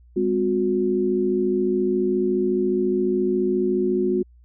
sine tone cluster, 203 / 257.3 / 362.3 Hz, G#3 / C4 / F#4, -39 / -29 / -36 cents, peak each -25 / -26 / -20 dBFS, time 0.16-4.23 s, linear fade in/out 10 ms, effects added 60 Hz sine -48 dBFS peak until 4.44 s

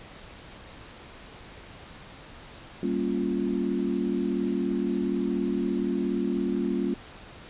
sine chord, G half-diminished seventh, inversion none, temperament equal, 196 / 233.1 / 277.2 / 349.2 Hz, G3 / Bb3 / Db4 / F4, 0 / 0 / 0 / 0 cents, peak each -30 dBFS, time 2.83-6.94 s, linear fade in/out 2 ms, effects pink hiss -46 dBFS RMS until 7.49 s + resampled to 8000 Hz

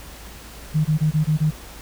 sine tone bursts, 154.2 Hz, D#3, 15 cents flat, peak -15 dBFS, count 6, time 0.74-1.51 s, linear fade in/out 20 ms, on 110 ms, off 22 ms, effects added 56 Hz sine -40 dBFS peak until 1.81 s + pink hiss -41 dBFS RMS until 1.81 s

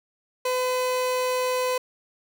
30% pulse tone, 506 Hz, B4, 42 cents sharp, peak -20 dBFS, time 0.45-1.78 s, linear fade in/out 5 ms, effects none

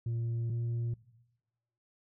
sine tone pair in turn, 116.3 / 117.45 Hz, A#2 / A#2, -4 / +13 cents, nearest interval unison, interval 17 cents, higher second, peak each -28 dBFS, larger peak neither, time 0.06-0.5 / 0.5-0.94 s, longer neither, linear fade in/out 5 ms, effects noise-tail reverb RT60 1.0 s tail -21 dB re dry + tanh soft clip ceiling -30 dBFS

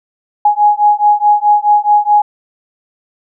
sine beating tone pair, 830.6 / 835.3 Hz, G#5 / G#5, 0 / +10 cents, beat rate 4.7 Hz, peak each -10 dBFS, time 0.45-2.22 s, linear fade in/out 5 ms, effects none

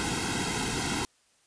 pink noise with comb filter, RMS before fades -30 dBFS, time 0-1.05 s, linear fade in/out 0 ms, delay 1.7 ms, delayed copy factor -1, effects white hiss -66 dBFS RMS until 1.46 s + resampled to 22050 Hz

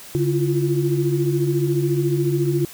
sine tone cluster, 142.3 / 335.7 / 349.8 Hz, C#3 / E4 / F4, +46 / +32 / +3 cents, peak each -20 / -25 / -21 dBFS, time 0.15-2.65 s, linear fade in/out 0 ms, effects white hiss -40 dBFS RMS until 2.73 s

